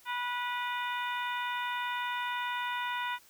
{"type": "harmonic tone with a mistuned harmonic", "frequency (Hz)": 489.1, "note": "B4", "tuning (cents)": -17, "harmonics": [2, 3, 4, 5, 6, 7], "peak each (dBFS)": [-34, -38, -40, -42, -44, -45], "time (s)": [0.05, 3.19], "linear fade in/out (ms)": 50, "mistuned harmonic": 7, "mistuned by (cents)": 81, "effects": ["white hiss -60 dBFS RMS until 3.29 s"]}